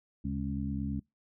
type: harmonic tone with a mistuned harmonic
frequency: 69.3 Hz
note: C#2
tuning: in tune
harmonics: 1 / 2 / 3 / 4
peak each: -37 / -38 / -35 / -38 dBFS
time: 0.24-1 s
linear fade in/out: 10 ms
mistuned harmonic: 1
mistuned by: +130 cents
effects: noise-tail reverb RT60 0.2 s tail -25 dB re dry